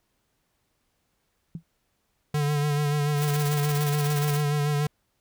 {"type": "tone with exponential decay", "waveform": "sine", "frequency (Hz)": 164.81, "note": "E3", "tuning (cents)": 0, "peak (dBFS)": -28, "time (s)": [1.55, 1.63], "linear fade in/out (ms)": 2, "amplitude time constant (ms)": 17}
{"type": "tone with vibrato", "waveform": "square", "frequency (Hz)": 146.83, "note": "D3", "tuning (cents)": 0, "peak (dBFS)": -23, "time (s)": [2.34, 4.87], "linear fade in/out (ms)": 5, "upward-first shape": "sine", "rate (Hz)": 6.9, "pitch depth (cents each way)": 34}
{"type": "noise with tremolo", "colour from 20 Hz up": "white", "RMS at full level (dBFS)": -34, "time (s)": [3.16, 4.43], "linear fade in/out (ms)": 50, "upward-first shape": "square", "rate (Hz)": 17, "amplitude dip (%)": 65}
{"effects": ["pink hiss -73 dBFS RMS until 5.2 s"]}